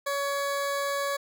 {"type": "tone", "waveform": "20% pulse", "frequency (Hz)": 562, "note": "C#5", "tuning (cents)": 24, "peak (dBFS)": -22, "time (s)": [0.06, 1.17], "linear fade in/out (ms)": 10, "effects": []}